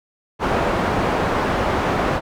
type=low-pass noise; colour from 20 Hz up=white; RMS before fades=-20 dBFS; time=0.39-2.21 s; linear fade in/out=50 ms; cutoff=980 Hz; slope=12 dB/octave; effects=none